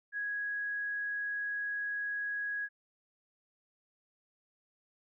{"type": "tone", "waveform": "sine", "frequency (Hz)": 1661.2, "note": "G#6", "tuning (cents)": 0, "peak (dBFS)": -33, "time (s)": [0.12, 2.69], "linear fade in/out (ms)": 50, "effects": []}